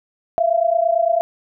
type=tone pair together; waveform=sine; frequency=659.3 / 688.2 Hz; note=E5 / F5; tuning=0 / -26 cents; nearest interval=minor second; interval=74 cents; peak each=-17 dBFS; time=0.38-1.21 s; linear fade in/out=0 ms; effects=none